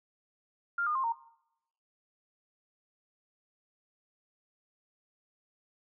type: tone with pitch steps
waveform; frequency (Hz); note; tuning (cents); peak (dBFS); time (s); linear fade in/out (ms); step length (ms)
sine; 1396.9 / 1216.1 / 1058.7 / 921.6; F6 / D#6 / C6 / A#5; 0 / -40 / +20 / -20; -28; 0.78-1.124; 5; 86
effects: noise-tail reverb RT60 0.8 s tail -20 dB re dry